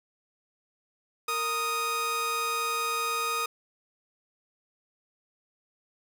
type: tone pair together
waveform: sawtooth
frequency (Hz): 462.9 / 1244.5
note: A#4 / D#6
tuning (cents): -12 / 0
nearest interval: octave + perfect fourth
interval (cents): 1712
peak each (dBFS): -32 / -24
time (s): 1.28-3.46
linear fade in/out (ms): 5
effects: none